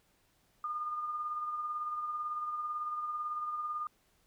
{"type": "tone with tremolo", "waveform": "sine", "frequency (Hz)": 1216, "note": "D#6", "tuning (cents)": -40, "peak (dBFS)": -32, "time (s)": [0.64, 3.87], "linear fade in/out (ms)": 2, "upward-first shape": "triangle", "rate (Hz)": 18, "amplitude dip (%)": 45, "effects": ["pink hiss -71 dBFS RMS until 4.26 s"]}